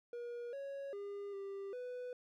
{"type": "tone with pitch steps", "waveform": "triangle", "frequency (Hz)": [478, 554, 403.8, 394.7, 496.4], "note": ["A#4", "C#5", "G#4", "G4", "B4"], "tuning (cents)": [43, -1, -49, 12, 9], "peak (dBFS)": -40, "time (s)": [0.13, 2.13], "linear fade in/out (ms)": 2, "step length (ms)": 400, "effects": []}